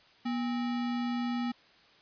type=tone with sample-and-hold; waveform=sine; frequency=241.6 Hz; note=B3; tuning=38 cents flat; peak=-29 dBFS; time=0.25-1.52 s; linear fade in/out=10 ms; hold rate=1050 Hz; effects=white hiss -60 dBFS RMS until 2.01 s + resampled to 11025 Hz